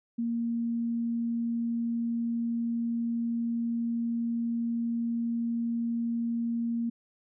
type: tone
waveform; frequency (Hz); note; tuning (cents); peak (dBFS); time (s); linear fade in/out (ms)
sine; 233.1; A#3; 0; -27; 0.18-6.9; 10
effects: none